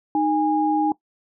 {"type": "tone pair together", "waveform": "sine", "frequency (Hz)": [308.6, 821], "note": ["D#4", "G#5"], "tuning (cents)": [-14, -20], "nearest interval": "octave + perfect fourth", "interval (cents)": 1694, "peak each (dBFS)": -20, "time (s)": [0.15, 0.92], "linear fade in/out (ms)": 2, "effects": ["noise-tail reverb RT60 0.1 s tail -19 dB re dry"]}